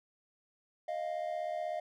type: tone pair together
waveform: triangle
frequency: 622.3 / 698.5 Hz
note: D#5 / F5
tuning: 0 / 0 cents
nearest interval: major second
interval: 200 cents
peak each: -35 / -35 dBFS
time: 0.88-1.8 s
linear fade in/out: 5 ms
effects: none